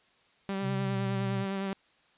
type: tone with vibrato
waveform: sawtooth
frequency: 195 Hz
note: G3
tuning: 9 cents flat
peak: -27 dBFS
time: 0.49-1.73 s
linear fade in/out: 0 ms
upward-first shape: sine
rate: 9.8 Hz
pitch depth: 21 cents each way
type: tone with pitch glide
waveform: sine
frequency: 131.2 to 122.41 Hz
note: C3 to B2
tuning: +5 to -15 cents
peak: -31 dBFS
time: 0.61-1.46 s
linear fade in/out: 50 ms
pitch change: -120 cents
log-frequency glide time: 0.87-0.95 s
effects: white hiss -65 dBFS RMS until 2.17 s + resampled to 8000 Hz